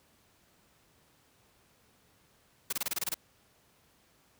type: noise bursts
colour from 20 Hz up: white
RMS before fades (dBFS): -32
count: 9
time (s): 2.7-3.143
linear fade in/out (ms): 5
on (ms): 27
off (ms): 25
effects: pink hiss -66 dBFS RMS until 4.39 s + high-pass 60 Hz 12 dB/octave